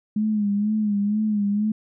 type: tone with vibrato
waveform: sine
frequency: 208.9 Hz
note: G#3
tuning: 10 cents sharp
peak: -19 dBFS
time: 0.16-1.72 s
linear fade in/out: 5 ms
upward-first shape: sine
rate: 2.1 Hz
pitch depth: 62 cents each way
effects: none